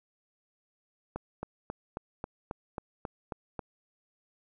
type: click train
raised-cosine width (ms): 1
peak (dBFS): -21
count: 10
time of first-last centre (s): 1.16-3.592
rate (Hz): 3.7
effects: none